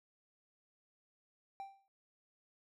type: tone with exponential decay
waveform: triangle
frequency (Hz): 784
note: G5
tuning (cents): 0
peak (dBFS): -38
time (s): 1.6-1.88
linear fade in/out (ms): 0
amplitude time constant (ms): 59
effects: none